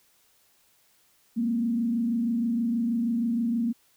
sine tone with frequency modulation, 233.1 Hz, A#3, in tune, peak -23 dBFS, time 1.36-3.73 s, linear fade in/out 20 ms, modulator 26.3 Hz, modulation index 0.58, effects white hiss -64 dBFS RMS until 3.96 s

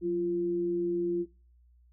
sine tone pair together, 182 / 345.8 Hz, F#3 / F4, -28 / -17 cents, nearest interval major seventh, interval 1111 cents, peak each -37 / -27 dBFS, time 0.01-1.26 s, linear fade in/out 50 ms, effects noise-tail reverb RT60 0.4 s tail -22 dB re dry + added 60 Hz sine -58 dBFS peak until 1.92 s

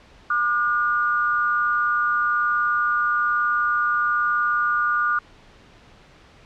sine tone pair together, 1200 / 1441.1 Hz, D6 / F#6, +37 / -46 cents, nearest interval minor third, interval 317 cents, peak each -21 / -21 dBFS, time 0.3-5.19 s, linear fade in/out 5 ms, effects pink hiss -50 dBFS RMS until 6.45 s + low-pass 4000 Hz 12 dB/octave

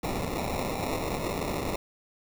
white noise with sample-and-hold, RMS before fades -31 dBFS, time 0.03-1.76 s, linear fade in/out 5 ms, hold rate 1575 Hz, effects none

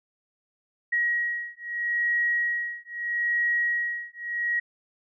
sine beating tone pair, 1900 / 1900.78 Hz, A#6 / A#6, +33 / +33 cents, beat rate 0.78 Hz, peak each -27 dBFS, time 0.92-4.6 s, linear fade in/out 10 ms, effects none

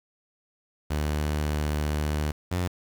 sawtooth tone pair in turn, 75.1 / 89.31 Hz, D2 / F2, +39 / +39 cents, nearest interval minor third, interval 300 cents, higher second, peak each -21 dBFS, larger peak neither, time 0.9-2.32 / 2.51-2.68 s, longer first, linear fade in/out 10 ms, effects 8-bit

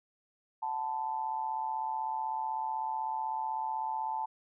sine tone with amplitude modulation, 880 Hz, A5, in tune, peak -28 dBFS, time 0.62-4.26 s, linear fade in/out 10 ms, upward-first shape sine, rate 136 Hz, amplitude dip 75%, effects none

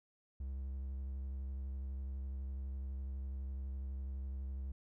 triangle tone with vibrato, 66.7 Hz, C2, 34 cents sharp, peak -37 dBFS, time 0.4-4.72 s, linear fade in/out 5 ms, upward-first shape sine, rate 12 Hz, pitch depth 31 cents each way, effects none

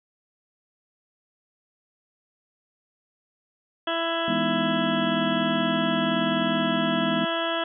harmonic tone, 332.1 Hz, E4, 13 cents sharp, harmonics 1 / 2 / 3 / 4 / 5 / 6 / 8 / 9 / 10, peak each -32 / -28 / -33 / -32 / -33 / -41 / -38 / -36 / -33 dBFS, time 3.87-7.64 s, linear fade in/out 5 ms
sine chord, E major seventh, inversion none, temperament equal, 164.81 / 207.7 / 246.9 / 311.1 Hz, E3 / G#3 / B3 / D#4, 0 / 0 / 0 / 0 cents, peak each -33 / -29 / -28 / -31 dBFS, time 4.28-7.25 s, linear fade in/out 2 ms
effects none

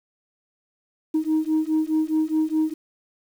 sine beating tone pair, 311.1 / 315.9 Hz, D#4 / D#4, 0 / +26 cents, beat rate 4.8 Hz, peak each -21 dBFS, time 1.14-2.74 s, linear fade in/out 10 ms, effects tanh soft clip ceiling -15 dBFS + 8-bit

